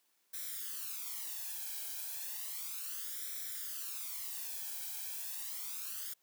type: noise with flanger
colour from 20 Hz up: blue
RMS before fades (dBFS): -42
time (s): 0.33-6.14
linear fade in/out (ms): 10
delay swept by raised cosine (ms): 0.53 to 1.27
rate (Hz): 0.33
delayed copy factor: +0.75
effects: white hiss -75 dBFS RMS until 6.22 s + high-pass 200 Hz 12 dB/octave